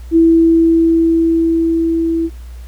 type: tone with level ramp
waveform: sine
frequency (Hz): 329.6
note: E4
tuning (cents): 0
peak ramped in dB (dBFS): -5 to -13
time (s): 0.11-2.3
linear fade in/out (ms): 50
effects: added 60 Hz sine -28 dBFS peak until 2.67 s + pink hiss -47 dBFS RMS until 2.67 s